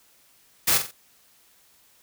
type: noise with echo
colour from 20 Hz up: white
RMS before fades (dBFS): -20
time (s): 0.67-0.78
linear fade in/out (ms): 10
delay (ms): 45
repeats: 3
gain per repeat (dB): -8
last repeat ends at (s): 0.915
effects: white hiss -59 dBFS RMS until 2.02 s